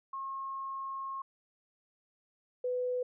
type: tone pair in turn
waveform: sine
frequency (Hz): 1080 / 498.6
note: C#6 / B4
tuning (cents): -45 / +16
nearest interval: octave + minor second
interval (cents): 1339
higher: first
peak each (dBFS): -36 / -30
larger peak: second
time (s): 0.13-1.22 / 2.64-3.03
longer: first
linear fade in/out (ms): 5
effects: none